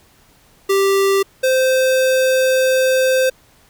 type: tone pair in turn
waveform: square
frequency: 392 / 519.6 Hz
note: G4 / C5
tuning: 0 / -12 cents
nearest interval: perfect fourth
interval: 488 cents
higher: second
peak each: -13 dBFS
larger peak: neither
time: 0.69-1.23 / 1.43-3.3 s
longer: second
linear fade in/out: 10 ms
effects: pink hiss -52 dBFS RMS until 3.69 s